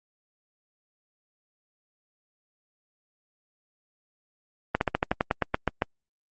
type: slowing click train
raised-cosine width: 0.5 ms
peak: -7 dBFS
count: 12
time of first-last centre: 4.75-5.821 s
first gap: 61 ms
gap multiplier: 1.09
effects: Opus 24 kbps